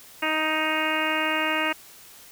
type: harmonic tone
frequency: 312.4 Hz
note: D#4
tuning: 7 cents sharp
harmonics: 1 / 2 / 3 / 4 / 5 / 6 / 7 / 8 / 9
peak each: -31 / -31 / -31 / -31 / -31 / -31 / -31 / -31 / -31 dBFS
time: 0.22-1.73 s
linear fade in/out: 10 ms
effects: white hiss -48 dBFS RMS until 2.31 s